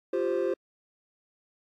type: chord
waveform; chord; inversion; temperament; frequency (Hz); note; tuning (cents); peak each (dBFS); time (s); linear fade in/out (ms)
triangle; F suspended second; none; just; 349.2 / 392.9 / 523.8; F4 / G4 / C5; 0 / +4 / +2; -27; 0.13-0.54; 5
effects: tanh soft clip ceiling -17 dBFS + AAC 64 kbps